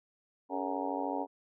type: harmonic tone with a mistuned harmonic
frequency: 93.6 Hz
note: F#2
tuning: 20 cents sharp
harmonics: 3 / 4 / 5 / 6 / 7 / 8 / 9 / 10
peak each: -37 / -42 / -42 / -41 / -43 / -39 / -40 / -40 dBFS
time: 0.49-1.27 s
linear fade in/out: 50 ms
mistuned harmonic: 4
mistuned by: +140 cents
effects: none